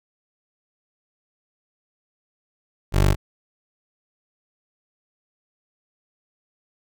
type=tone; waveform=20% pulse; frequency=49 Hz; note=G1; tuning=in tune; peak=-10 dBFS; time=2.92-3.16 s; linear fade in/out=50 ms; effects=none